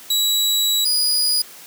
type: tone pair in turn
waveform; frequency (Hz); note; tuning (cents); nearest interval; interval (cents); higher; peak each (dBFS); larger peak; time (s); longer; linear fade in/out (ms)
sawtooth; 3900 / 4914; B7 / D#8; -23 / -22; major third; 401; second; -13; neither; 0.1-0.85 / 0.85-1.42; first; 5
effects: white hiss -41 dBFS RMS until 1.66 s + high-pass 150 Hz 12 dB/octave